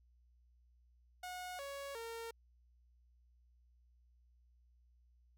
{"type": "tone with pitch steps", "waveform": "sawtooth", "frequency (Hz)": [727, 558, 459], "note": ["F#5", "C#5", "A#4"], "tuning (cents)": [-31, 11, -27], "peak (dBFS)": -40, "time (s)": [1.23, 2.31], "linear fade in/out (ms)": 5, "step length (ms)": 360, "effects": ["added 60 Hz sine -66 dBFS peak until 5.37 s"]}